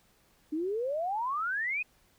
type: exponential sweep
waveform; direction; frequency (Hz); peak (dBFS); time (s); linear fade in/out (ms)
sine; up; 295.5 to 2567; -29; 0.52-1.83; 10
effects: pink hiss -66 dBFS RMS until 2.18 s